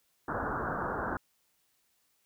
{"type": "low-pass noise", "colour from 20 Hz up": "white", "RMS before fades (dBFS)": -34, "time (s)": [0.28, 1.17], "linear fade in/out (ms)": 2, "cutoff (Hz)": 1600, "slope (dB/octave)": 96, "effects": ["white hiss -73 dBFS RMS until 2.25 s"]}